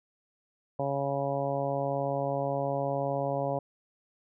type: harmonic tone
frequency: 139.1 Hz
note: C#3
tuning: 6 cents sharp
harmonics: 1 / 2 / 3 / 4 / 5 / 6 / 7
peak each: -35 / -38 / -38 / -31 / -34 / -39 / -40 dBFS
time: 0.79-3.59 s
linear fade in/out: 5 ms
effects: none